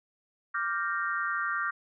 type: chord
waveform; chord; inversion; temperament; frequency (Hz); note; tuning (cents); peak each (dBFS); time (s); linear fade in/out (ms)
sine; G minor seventh; second; equal with one note detuned; 1174.7 / 1396.9 / 1568 / 1852.8; D6 / F6 / G6 / Bb6; 0 / 0 / 0 / -11; -33 / -32 / -34 / -36; 0.54-1.71; 10
effects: none